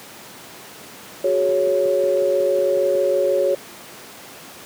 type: chord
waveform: sine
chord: F# suspended second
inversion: none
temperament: just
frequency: 370 / 416.2 / 555 Hz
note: F#4 / G#4 / C#5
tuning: 0 / +4 / +2 cents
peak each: -22 / -23 / -17 dBFS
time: 1.24-3.55 s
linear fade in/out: 5 ms
type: click train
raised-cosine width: 3 ms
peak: -24 dBFS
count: 9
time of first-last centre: 1.49-2.953 s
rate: 5.47 Hz
effects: pink hiss -39 dBFS RMS until 4.65 s + high-pass 200 Hz 12 dB/octave